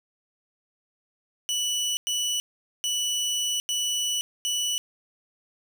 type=tone bursts at uneven times; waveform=25% pulse; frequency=2960 Hz; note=F#7; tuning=in tune; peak=-21 dBFS; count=5; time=1.49-1.97 / 2.07-2.4 / 2.84-3.6 / 3.69-4.21 / 4.45-4.78 s; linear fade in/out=0 ms; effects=none